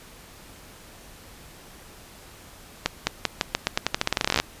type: accelerating click train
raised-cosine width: 0.2 ms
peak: -3 dBFS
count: 23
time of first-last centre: 2.86-4.4 s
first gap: 210 ms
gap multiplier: 0.87
effects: pink hiss -47 dBFS RMS until 4.6 s + resampled to 32000 Hz